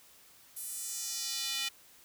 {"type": "tone with high-pass filter sweep", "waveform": "square", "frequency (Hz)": 271.2, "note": "C#4", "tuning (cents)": -38, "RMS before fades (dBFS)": -37, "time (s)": [0.56, 1.69], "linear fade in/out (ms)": 10, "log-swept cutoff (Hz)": [11000, 2900], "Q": 1.8, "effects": ["white hiss -59 dBFS RMS until 2.04 s"]}